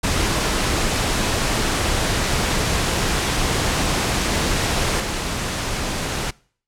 pink noise with level steps, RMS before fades -20 / -24 dBFS, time 0.03-6.31 s, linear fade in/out 10 ms, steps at 5 s, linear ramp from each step 2 ms, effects noise-tail reverb RT60 0.5 s tail -24 dB re dry + low-pass 9000 Hz 12 dB/octave

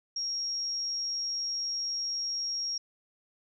sine tone, 5588 Hz, F8, in tune, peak -30 dBFS, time 0.16-2.78 s, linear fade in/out 5 ms, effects none

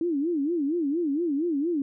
sine tone with vibrato, 311.1 Hz, D#4, in tune, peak -23 dBFS, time 0.01-1.82 s, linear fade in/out 2 ms, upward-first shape sine, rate 4.3 Hz, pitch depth 220 cents each way, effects none

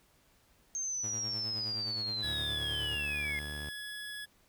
sine linear sweep, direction down, 6400 to 2093 Hz, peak -33 dBFS, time 0.75-3.39 s, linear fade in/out 0 ms
sawtooth tone with tremolo, 110 Hz, A2, in tune, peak -37 dBFS, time 1.03-2.96 s, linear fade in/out 10 ms, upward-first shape sine, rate 9.6 Hz, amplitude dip 55%
25% pulse tone, 1689 Hz, G#6, 29 cents sharp, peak -36 dBFS, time 2.22-4.26 s, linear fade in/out 20 ms
sawtooth tone with pitch glide, 73.42 to 74.1 Hz, D2 to D2, 0 to +16 cents, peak -37 dBFS, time 2.24-3.69 s, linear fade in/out 0 ms, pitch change +16 cents, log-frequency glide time 3.11-3.23 s
effects pink hiss -67 dBFS RMS until 4.48 s

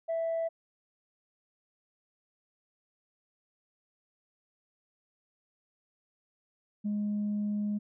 sine tone pair in turn, 659.3 / 207.7 Hz, E5 / G#3, 0 / 0 cents, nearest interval octave + minor sixth, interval 2000 cents, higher first, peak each -27 dBFS, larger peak neither, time 0.08-0.49 / 6.84-7.79 s, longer second, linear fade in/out 20 ms, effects tanh soft clip ceiling -26 dBFS

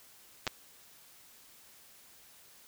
clicks, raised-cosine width 0.2 ms, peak -14 dBFS, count 2, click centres 0.468 / 0.476 s, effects white hiss -58 dBFS RMS until 2.67 s

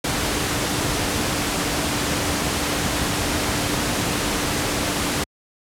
sine tone in noise, 293.7 Hz, D4, in tune, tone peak -31 dBFS, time 0.04-5.24 s, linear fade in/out 5 ms, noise pink, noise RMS -22 dBFS, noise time 0.04-5.24 s, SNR -12 dB, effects high-pass 60 Hz 12 dB/octave + low-pass 11000 Hz 12 dB/octave

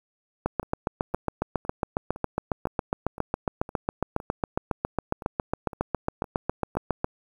two click trains, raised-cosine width 1 ms, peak -24 / -10 dBFS, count 13 / 49, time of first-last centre 0.63-6.752 / 0.46-7.044 s, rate 1.96 / 7.29 Hz, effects 8-bit

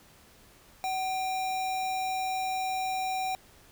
sine tone with sample-and-hold, 754 Hz, F#5, 32 cents sharp, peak -28 dBFS, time 0.84-3.35 s, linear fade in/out 0 ms, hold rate 3150 Hz, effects pink hiss -57 dBFS RMS until 3.71 s

